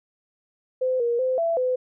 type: tone with pitch steps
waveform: sine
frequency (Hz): 513 / 472.8 / 515 / 668 / 507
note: C5 / A#4 / C5 / E5 / B4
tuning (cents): -34 / +24 / -28 / +23 / +45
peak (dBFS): -20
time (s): 0.81-1.76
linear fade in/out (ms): 10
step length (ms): 190
effects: none